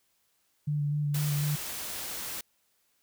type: tone with vibrato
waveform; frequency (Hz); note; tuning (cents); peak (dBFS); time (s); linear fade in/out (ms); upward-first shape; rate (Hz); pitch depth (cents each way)
sine; 146.83; D3; 0; -26; 0.67-1.56; 10; square; 4; 16
type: noise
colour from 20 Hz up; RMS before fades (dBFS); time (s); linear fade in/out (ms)
white; -37; 1.14-2.41; 5
effects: white hiss -72 dBFS RMS until 3.02 s